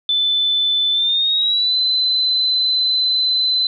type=tone with pitch glide; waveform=sine; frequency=3515 to 4038 Hz; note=A7 to B7; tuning=-2 to +38 cents; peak=-14 dBFS; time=0.09-3.67 s; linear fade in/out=2 ms; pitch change=+240 cents; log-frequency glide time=0.92-1.76 s; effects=none